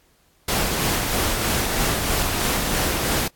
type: noise with tremolo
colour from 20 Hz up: pink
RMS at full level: -21 dBFS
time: 0.48-3.28 s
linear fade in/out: 5 ms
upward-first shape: sine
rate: 3.1 Hz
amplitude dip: 30%
effects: pink hiss -60 dBFS RMS until 3.35 s + AAC 64 kbps